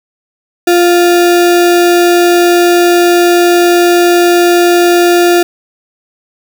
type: tone with sample-and-hold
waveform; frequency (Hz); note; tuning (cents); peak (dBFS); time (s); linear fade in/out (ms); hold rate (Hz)
sine; 349.2; F4; 0; -4; 0.67-5.43; 5; 1050
effects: none